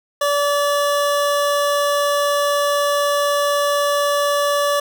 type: tone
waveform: 25% pulse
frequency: 576 Hz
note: D5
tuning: 34 cents flat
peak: -12 dBFS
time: 0.21-4.8 s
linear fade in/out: 5 ms
effects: none